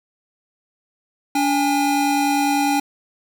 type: tone pair together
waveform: square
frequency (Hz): 287 / 811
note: D4 / G#5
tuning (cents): -40 / -41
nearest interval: octave + tritone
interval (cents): 1799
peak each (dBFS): -20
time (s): 1.35-2.8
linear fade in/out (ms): 5
effects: none